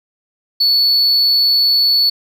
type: tone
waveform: sine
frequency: 4435 Hz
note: C#8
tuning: in tune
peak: -7 dBFS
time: 0.6-2.1 s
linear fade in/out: 10 ms
effects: tanh soft clip ceiling -9 dBFS + 8-bit